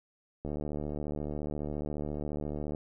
click train, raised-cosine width 2 ms, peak -23 dBFS, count 172, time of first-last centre 0.45-2.748 s, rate 74.4 Hz, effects none

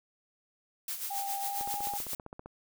blue noise with tremolo, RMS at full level -35 dBFS, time 0.88-2.15 s, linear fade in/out 2 ms, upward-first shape sine, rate 7.4 Hz, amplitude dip 60%
sine tone with pitch glide, 796 to 813.7 Hz, G5 to G#5, +26 to -36 cents, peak -34 dBFS, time 1.1-1.98 s, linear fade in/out 10 ms, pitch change +38 cents, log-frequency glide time 1.41-1.75 s
click train, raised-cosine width 1 ms, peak -29 dBFS, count 14, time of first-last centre 1.61-2.46 s, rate 15.3 Hz
effects none

